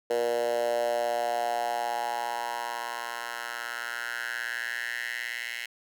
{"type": "tone with high-pass filter sweep", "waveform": "10% pulse", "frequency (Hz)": 118.8, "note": "A#2", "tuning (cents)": 33, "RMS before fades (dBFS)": -31, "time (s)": [0.1, 5.66], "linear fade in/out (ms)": 5, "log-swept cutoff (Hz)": [490, 2200], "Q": 4.8, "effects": []}